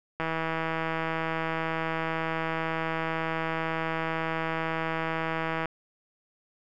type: click train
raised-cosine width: 0.5 ms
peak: -15 dBFS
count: 885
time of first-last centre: 0.2-5.657 s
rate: 162 Hz
effects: none